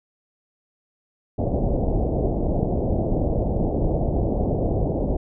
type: low-pass noise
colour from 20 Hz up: pink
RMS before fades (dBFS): -22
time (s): 1.38-5.17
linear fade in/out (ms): 10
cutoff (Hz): 720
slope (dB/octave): 48
effects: none